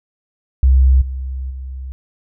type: tone with level steps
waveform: sine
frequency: 65.41 Hz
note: C2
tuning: in tune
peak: -7 / -21 / -25 dBFS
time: 0.63-1.92 s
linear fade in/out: 0 ms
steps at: 1.01 / 1.5 s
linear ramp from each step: 10 ms
effects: none